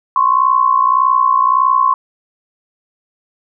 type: tone pair together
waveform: sine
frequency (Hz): 1038.3 / 1100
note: C6 / C#6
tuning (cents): -14 / -14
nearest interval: minor second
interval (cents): 100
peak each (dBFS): -12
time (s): 0.16-1.94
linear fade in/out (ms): 2
effects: none